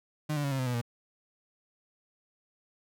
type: tone with pitch steps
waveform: 35% pulse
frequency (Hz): 152 / 145.81 / 139.87 / 134.17 / 128.71 / 123.46 / 118.43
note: D#3 / D3 / C#3 / C3 / C3 / B2 / A#2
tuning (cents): -40 / -12 / +16 / +44 / -28 / 0 / +28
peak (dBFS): -27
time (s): 0.29-0.815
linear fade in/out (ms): 10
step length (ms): 75
effects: none